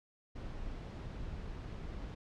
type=noise; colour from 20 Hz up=brown; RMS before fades=-43 dBFS; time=0.35-2.15 s; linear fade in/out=10 ms; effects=low-pass 5000 Hz 12 dB/octave